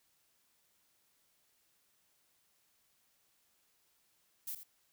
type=noise with echo; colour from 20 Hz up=violet; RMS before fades=-41 dBFS; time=4.47-4.55 s; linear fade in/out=5 ms; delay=84 ms; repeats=1; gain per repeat=-10 dB; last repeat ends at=4.634 s; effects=white hiss -74 dBFS RMS until 4.92 s